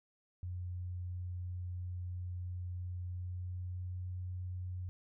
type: tone with pitch glide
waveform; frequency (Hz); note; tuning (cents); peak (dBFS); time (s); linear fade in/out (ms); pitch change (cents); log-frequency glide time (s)
sine; 89.7 to 90.85; F2 to F#2; +47 to -31; -38; 0.43-4.89; 0; +22; 3.15-4.03
effects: none